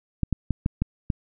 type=clicks; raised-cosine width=5 ms; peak=-10 dBFS; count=6; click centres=0.233 / 0.327 / 0.507 / 0.661 / 0.82 / 1.102 s; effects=none